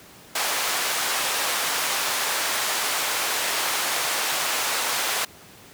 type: band-pass noise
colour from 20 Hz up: pink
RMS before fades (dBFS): -25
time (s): 0.35-5.25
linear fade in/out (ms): 5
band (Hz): 770 to 15000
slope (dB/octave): 12
effects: pink hiss -47 dBFS RMS until 5.73 s + high-pass 100 Hz 12 dB/octave